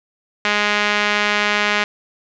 sawtooth tone with band-pass filter, 207.7 Hz, G#3, in tune, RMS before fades -18 dBFS, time 0.45-1.84 s, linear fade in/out 2 ms, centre 2200 Hz, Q 1.3, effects resampled to 16000 Hz + 7-bit

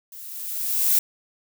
violet noise with level ramp, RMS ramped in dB -41 to -17 dBFS, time 0.12-0.99 s, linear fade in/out 2 ms, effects none

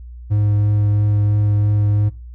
triangle tone with vibrato, 103.83 Hz, G#2, in tune, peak -11 dBFS, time 0.3-2.1 s, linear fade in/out 20 ms, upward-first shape triangle, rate 3 Hz, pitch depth 11 cents each way, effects noise-tail reverb RT60 0.3 s tail -22 dB re dry + added 60 Hz sine -32 dBFS peak until 2.34 s

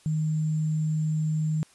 sine tone with sample-and-hold, 155.56 Hz, D#3, in tune, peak -23 dBFS, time 0.06-1.63 s, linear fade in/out 0 ms, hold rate 7350 Hz, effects white hiss -58 dBFS RMS until 1.74 s + resampled to 24000 Hz

